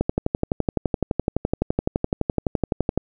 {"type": "click train", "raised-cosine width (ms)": 2, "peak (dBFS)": -6, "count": 36, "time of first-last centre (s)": [0.01, 2.976], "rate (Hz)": 11.8, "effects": []}